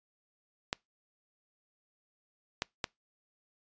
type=clicks; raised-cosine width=0.2 ms; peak=-13 dBFS; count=3; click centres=0.729 / 2.621 / 2.842 s; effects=noise-tail reverb RT60 0.2 s tail -26 dB re dry + resampled to 16000 Hz